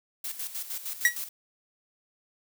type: noise with tremolo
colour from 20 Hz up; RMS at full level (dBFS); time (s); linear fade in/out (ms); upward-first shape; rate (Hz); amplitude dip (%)
blue; -34; 0.24-1.29; 5; square; 6.5; 65
type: tone with exponential decay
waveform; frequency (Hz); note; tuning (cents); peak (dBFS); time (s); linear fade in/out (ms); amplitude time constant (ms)
45% pulse; 1918; A#6; +49; -14; 1.05-1.17; 2; 24
effects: none